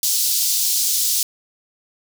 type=high-pass noise; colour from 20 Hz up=pink; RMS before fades=-19 dBFS; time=0.03-1.23 s; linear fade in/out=2 ms; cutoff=4400 Hz; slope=24 dB/octave; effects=none